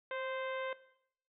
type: harmonic tone with a mistuned harmonic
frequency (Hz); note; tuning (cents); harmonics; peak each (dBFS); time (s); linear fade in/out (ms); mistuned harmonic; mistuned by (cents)
520; C5; -11; 1 / 2 / 3 / 4 / 5 / 6 / 7; -39 / -44 / -44 / -47 / -53 / -55 / -57; 0.11-0.73; 2; 1; +23
effects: noise-tail reverb RT60 0.7 s tail -17 dB re dry